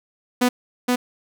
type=tone with echo; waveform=sawtooth; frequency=247.8 Hz; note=B3; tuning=6 cents sharp; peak=-11 dBFS; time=0.41-0.49 s; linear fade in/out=10 ms; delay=470 ms; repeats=1; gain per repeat=-2 dB; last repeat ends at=0.96 s; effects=none